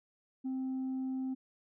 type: tone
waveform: sine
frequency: 261.6 Hz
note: C4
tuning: in tune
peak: -31 dBFS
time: 0.44-1.35 s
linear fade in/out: 20 ms
effects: tanh soft clip ceiling -32 dBFS